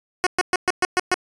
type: tone bursts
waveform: 10% pulse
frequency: 364.7 Hz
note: F#4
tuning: 25 cents flat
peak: -8 dBFS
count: 7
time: 0.24-1.142 s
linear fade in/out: 0 ms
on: 26 ms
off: 120 ms
effects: resampled to 22050 Hz